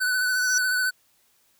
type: tone with vibrato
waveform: square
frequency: 1499 Hz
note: F#6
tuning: 22 cents sharp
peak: -22 dBFS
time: 0-0.91 s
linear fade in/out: 20 ms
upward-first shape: sine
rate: 14 Hz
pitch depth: 30 cents each way
type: tone with exponential growth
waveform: sine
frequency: 5890 Hz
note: F#8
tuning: 9 cents flat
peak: -19 dBFS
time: 0.2-0.58 s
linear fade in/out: 2 ms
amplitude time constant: 81 ms
effects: white hiss -64 dBFS RMS until 1.59 s